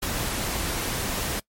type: noise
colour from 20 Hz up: pink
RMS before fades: -28 dBFS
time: 0.02-1.4 s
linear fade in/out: 10 ms
effects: noise-tail reverb RT60 0.1 s tail -22 dB re dry + MP3 64 kbps